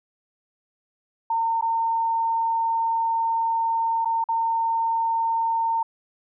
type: tone with dropouts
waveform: sine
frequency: 911 Hz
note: A#5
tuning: 40 cents flat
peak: -20 dBFS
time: 1.3-5.83 s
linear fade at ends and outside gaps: 5 ms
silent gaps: 1.612-1.623 / 4.048-4.055 / 4.241-4.287 s
effects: none